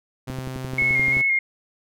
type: tone with pitch glide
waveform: sawtooth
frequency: 130 to 132.89 Hz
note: C3 to C3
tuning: -11 to +27 cents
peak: -26 dBFS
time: 0.27-1.22 s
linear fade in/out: 10 ms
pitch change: +38 cents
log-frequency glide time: 0.87-1.1 s
type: click train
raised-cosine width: 3 ms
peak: -19 dBFS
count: 11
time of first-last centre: 0.3-1.17 s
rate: 11.5 Hz
type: tone with vibrato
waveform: sine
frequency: 2160 Hz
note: C#7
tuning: 45 cents flat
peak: -17 dBFS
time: 0.78-1.39 s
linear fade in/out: 5 ms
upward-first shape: square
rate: 2.9 Hz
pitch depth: 23 cents each way
effects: none